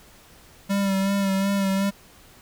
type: tone with vibrato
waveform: square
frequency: 196 Hz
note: G3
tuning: in tune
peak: -21 dBFS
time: 0.69-1.91 s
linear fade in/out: 20 ms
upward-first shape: sine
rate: 2.7 Hz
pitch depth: 31 cents each way
effects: pink hiss -51 dBFS RMS until 2.41 s